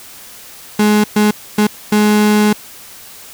35% pulse tone bursts at uneven times, 210.4 Hz, G#3, 23 cents sharp, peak -7 dBFS, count 4, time 0.79-1.04 / 1.16-1.31 / 1.58-1.67 / 1.92-2.53 s, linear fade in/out 5 ms, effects white hiss -36 dBFS RMS until 3.33 s

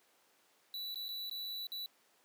square tone with dropouts, 3951 Hz, B7, in tune, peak -40 dBFS, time 0.74-1.86 s, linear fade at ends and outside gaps 1 ms, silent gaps 0.945-0.957 / 1.083-1.089 / 1.297-1.312 / 1.669-1.719 s, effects pink hiss -69 dBFS RMS until 2.24 s + high-pass 400 Hz 12 dB/octave

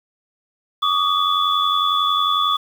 sine tone cluster, 1141 / 1232 / 3440 Hz, C#6 / D#6 / A7, +50 / -17 / -40 cents, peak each -20 dBFS, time 0.82-2.57 s, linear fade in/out 10 ms, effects 7-bit

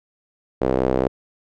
sawtooth tone with band-pass filter, 64.5 Hz, C2, 24 cents flat, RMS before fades -20 dBFS, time 0.61-1.08 s, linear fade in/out 10 ms, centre 470 Hz, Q 1.9, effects none

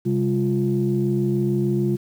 sine tone cluster, 133.5 / 200.2 / 350.4 Hz, C3 / G3 / F4, +35 / +37 / +6 cents, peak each -22 dBFS, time 0.05-1.97 s, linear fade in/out 20 ms, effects tanh soft clip ceiling -10 dBFS + 8-bit

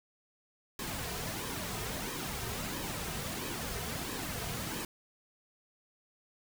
pink noise with flanger, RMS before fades -38 dBFS, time 0.79-4.85 s, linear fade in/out 2 ms, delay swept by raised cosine 1.4 to 3.6 ms, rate 1.5 Hz, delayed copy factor -0.6, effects none

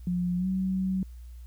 sine tone with pitch glide, 177.8 to 188.37 Hz, F3 to F#3, +31 to +31 cents, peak -25 dBFS, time 0.07-1.03 s, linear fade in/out 2 ms, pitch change +100 cents, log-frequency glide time 0.37-0.47 s, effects added 60 Hz sine -41 dBFS peak until 1.46 s + white hiss -65 dBFS RMS until 1.46 s

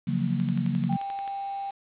sine chord, Gb major seventh, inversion second, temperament just, 138.75 / 173.43 / 185 / 231.2 Hz, Db3 / F3 / Gb3 / Bb3, +2 / -12 / 0 / -14 cents, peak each -29 dBFS, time 0.07-0.97 s, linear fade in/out 10 ms
click train, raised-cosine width 0.2 ms, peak -24 dBFS, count 11, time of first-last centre 0.4-1.277 s, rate 11.4 Hz
sine tone, 792 Hz, G5, 18 cents sharp, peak -30 dBFS, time 0.89-1.71 s, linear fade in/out 10 ms
effects resampled to 8000 Hz + 8-bit

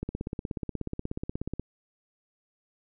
click train, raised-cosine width 3 ms, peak -19 dBFS, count 27, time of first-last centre 0.03-1.596 s, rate 16.6 Hz, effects none

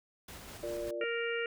pink noise with tremolo, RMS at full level -47 dBFS, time 0.28-0.91 s, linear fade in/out 5 ms, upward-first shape square, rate 5.1 Hz, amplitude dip 25%
sine chord, Bb major, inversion second, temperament equal, 349.2 / 466.2 / 587.3 Hz, F4 / Bb4 / D5, 0 / 0 / 0 cents, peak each -40 / -42 / -37 dBFS, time 0.63-1.04 s, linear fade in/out 2 ms
harmonic tone, 466.4 Hz, A#4, 1 cent sharp, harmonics 1 / 3 / 4 / 5 / 6, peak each -34 / -39 / -40 / -41 / -42 dBFS, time 1.01-1.46 s, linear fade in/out 2 ms
effects none

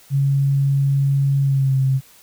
sine tone with pitch glide, 138.59 to 133.33 Hz, C#3 to C3, 0 to +33 cents, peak -14 dBFS, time 0.1-2.01 s, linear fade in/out 50 ms, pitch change -67 cents, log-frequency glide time 1.41-1.76 s, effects white hiss -49 dBFS RMS until 2.22 s

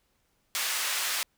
pink band-pass noise, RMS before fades -30 dBFS, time 0.55-1.23 s, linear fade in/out 0 ms, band 1500 to 16000 Hz, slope 12 dB/octave, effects pink hiss -72 dBFS RMS until 1.37 s

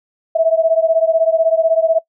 sine beating tone pair, 646 / 662 Hz, E5 / E5, -35 / +7 cents, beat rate 16 Hz, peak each -13 / -14 dBFS, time 0.35-1.99 s, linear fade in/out 10 ms, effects noise-tail reverb RT60 0.1 s tail -21 dB re dry

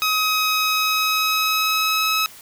15% pulse tone with pitch glide, 1266 to 1285.9 Hz, D#6 to E6, +30 to -43 cents, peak -11 dBFS, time 0.02-2.26 s, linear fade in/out 0 ms, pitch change +27 cents, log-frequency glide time 0.49-2.14 s, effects white hiss -43 dBFS RMS until 2.41 s

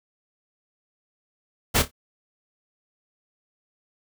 pink noise with echo, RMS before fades -19 dBFS, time 1.74-1.83 s, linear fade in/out 20 ms, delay 28 ms, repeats 3, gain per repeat -12 dB, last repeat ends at 1.914 s, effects none

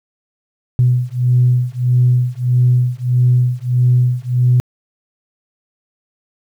sine beating tone pair, 123.4 / 125 Hz, B2 / B2, -1 / +21 cents, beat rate 1.6 Hz, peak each -13 dBFS, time 0.79-4.6 s, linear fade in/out 0 ms, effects tanh soft clip ceiling -3 dBFS + 8-bit

